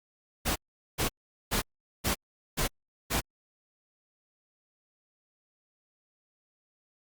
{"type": "noise bursts", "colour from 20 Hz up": "pink", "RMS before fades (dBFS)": -28, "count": 6, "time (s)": [0.45, 3.21], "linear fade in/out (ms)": 20, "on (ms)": 110, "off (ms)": 420, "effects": ["Opus 48 kbps"]}